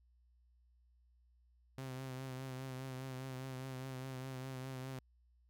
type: tone with vibrato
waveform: sawtooth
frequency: 130.81 Hz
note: C3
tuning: in tune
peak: -39 dBFS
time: 1.78-4.99 s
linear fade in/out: 0 ms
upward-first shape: triangle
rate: 4.9 Hz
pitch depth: 43 cents each way
effects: added 60 Hz sine -67 dBFS peak until 5.49 s